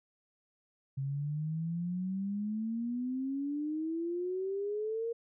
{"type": "exponential sweep", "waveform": "sine", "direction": "up", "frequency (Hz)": [134.1, 468.8], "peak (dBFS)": -32, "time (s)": [0.97, 5.13], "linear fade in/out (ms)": 10, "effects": []}